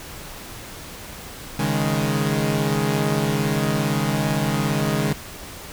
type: chord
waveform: sawtooth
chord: C# suspended second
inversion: none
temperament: equal with one note detuned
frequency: 138.59 / 156.19 / 207.7 Hz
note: C#3 / D#3 / G#3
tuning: 0 / +7 / 0 cents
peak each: -20 dBFS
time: 1.59-5.13 s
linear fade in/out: 5 ms
effects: pink hiss -37 dBFS RMS until 5.72 s